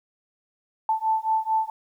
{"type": "beating tone pair", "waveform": "sine", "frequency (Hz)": [879, 883.5], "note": ["A5", "A5"], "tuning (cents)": [-2, 7], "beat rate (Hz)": 4.5, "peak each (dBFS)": -24, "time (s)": [0.89, 1.7], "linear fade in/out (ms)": 2, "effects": ["10-bit"]}